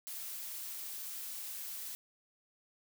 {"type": "noise", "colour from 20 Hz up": "blue", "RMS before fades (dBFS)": -43, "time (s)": [0.07, 1.95], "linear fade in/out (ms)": 0, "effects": []}